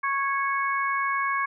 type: harmonic tone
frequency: 552 Hz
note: C#5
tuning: 7 cents flat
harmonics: 2 / 3 / 4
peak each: -25 / -29 / -31 dBFS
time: 0.03-1.46 s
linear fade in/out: 10 ms
effects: none